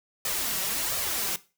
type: noise with flanger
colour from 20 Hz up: white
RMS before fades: -29 dBFS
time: 0.25-1.36 s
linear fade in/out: 2 ms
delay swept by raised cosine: 1.6 to 5.3 ms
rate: 1.4 Hz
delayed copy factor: +0.65
effects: noise-tail reverb RT60 0.3 s tail -17 dB re dry